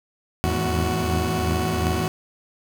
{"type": "tone cluster", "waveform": "20% pulse", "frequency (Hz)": [80.5, 83.3, 106.4, 370.3], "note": ["E2", "E2", "G#2", "F#4"], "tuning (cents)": [-41, 19, 42, 1], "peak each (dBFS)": [-22, -21, -23, -21], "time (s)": [0.44, 2.08], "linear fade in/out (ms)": 0, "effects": []}